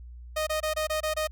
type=tone bursts; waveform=sawtooth; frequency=620 Hz; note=D#5; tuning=6 cents flat; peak=-22 dBFS; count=7; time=0.36-1.274 s; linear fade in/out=10 ms; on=110 ms; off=24 ms; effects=added 60 Hz sine -41 dBFS peak until 1.31 s